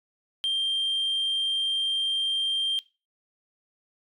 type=tone; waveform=sine; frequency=3175 Hz; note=G7; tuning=21 cents sharp; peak=-21 dBFS; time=0.44-2.79 s; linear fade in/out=0 ms; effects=noise-tail reverb RT60 0.3 s tail -21 dB re dry + tanh soft clip ceiling -22 dBFS

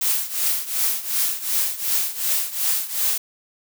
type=noise with tremolo; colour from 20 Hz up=blue; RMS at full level=-19 dBFS; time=0.01-3.18 s; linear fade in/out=5 ms; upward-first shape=triangle; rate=2.7 Hz; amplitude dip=85%; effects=none

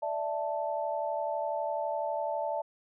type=chord; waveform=sine; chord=D suspended second; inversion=none; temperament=equal; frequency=587.3 / 659.3 / 880 Hz; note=D5 / E5 / A5; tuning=0 / 0 / 0 cents; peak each=-34 dBFS; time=0.02-2.62 s; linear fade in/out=10 ms; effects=none

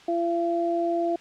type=tone pair together; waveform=sine; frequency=340 / 680.4 Hz; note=F4 / F5; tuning=-46 / -45 cents; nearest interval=octave; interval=1201 cents; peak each=-25 dBFS; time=0.08-1.16 s; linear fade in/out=5 ms; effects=white hiss -50 dBFS RMS until 1.2 s + low-pass 4000 Hz 12 dB/octave

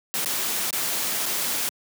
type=noise with dropouts; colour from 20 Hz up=white; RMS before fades=-26 dBFS; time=0.14-1.69 s; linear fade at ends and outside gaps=0 ms; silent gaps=0.247-0.259 / 0.707-0.729 / 1.257-1.262 s; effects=high-pass 150 Hz 12 dB/octave

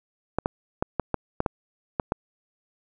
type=clicks; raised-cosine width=1 ms; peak=-9 dBFS; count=9; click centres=0.386 / 0.459 / 0.825 / 0.997 / 1.143 / 1.404 / 1.462 / 1.998 / 2.121 s; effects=none

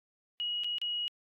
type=tone with dropouts; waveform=sine; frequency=2901 Hz; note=F#7; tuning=35 cents flat; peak=-31 dBFS; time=0.4-1.08 s; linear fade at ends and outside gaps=0 ms; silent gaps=0.636-0.644 / 0.783-0.816 s; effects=AAC 48 kbps

